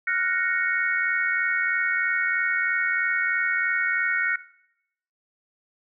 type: chord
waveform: sine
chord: Gb major seventh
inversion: third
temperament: equal with one note detuned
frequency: 1396.9 / 1480 / 1864.7 / 2210 Hz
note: F6 / Gb6 / Bb6 / Db7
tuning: 0 / 0 / 0 / -6 cents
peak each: -30 / -27 / -26 / -27 dBFS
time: 0.07-4.36 s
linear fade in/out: 5 ms
effects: noise-tail reverb RT60 0.8 s tail -18 dB re dry